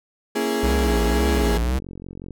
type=chord; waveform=35% pulse; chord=A# half-diminished seventh; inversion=none; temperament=equal with one note detuned; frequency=233.1 / 277.2 / 333.3 / 415.3 Hz; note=A#3 / C#4 / E4 / G#4; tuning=0 / 0 / +19 / 0 cents; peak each=-25 / -27 / -27 / -22 dBFS; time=0.35-1.58 s; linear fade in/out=10 ms
type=tone with vibrato; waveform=square; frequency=61.4 Hz; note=B1; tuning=9 cents flat; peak=-20 dBFS; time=0.63-1.79 s; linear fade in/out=5 ms; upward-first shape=triangle; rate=1.9 Hz; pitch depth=190 cents each way
type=click train; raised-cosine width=3 ms; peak=-23 dBFS; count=44; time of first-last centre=1.36-2.307 s; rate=45.4 Hz
effects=none